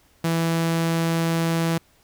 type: tone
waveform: sawtooth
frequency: 165.4 Hz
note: E3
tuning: 6 cents sharp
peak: -16 dBFS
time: 0.24-1.78 s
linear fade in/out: 5 ms
effects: pink hiss -59 dBFS RMS until 2.03 s